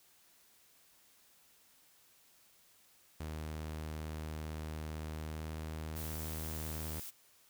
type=tone with pitch glide; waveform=sawtooth; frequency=77.78 to 78.55 Hz; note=D#2 to D#2; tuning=0 to +17 cents; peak=-36 dBFS; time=3.2-7 s; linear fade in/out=5 ms; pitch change=+17 cents; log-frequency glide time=5.16-5.51 s
type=noise; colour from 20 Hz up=blue; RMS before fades=-46 dBFS; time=5.95-7.11 s; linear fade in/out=20 ms
effects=white hiss -66 dBFS RMS until 7.49 s